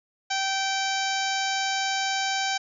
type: harmonic tone with a mistuned harmonic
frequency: 776 Hz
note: G5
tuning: 18 cents flat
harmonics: 1 / 2 / 3 / 4 / 5 / 6 / 7 / 8 / 9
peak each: -28 / -31 / -33 / -34 / -35 / -36 / -36 / -37 / -38 dBFS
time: 0.3-2.58 s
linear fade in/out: 10 ms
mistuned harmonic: 9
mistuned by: -23 cents
effects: none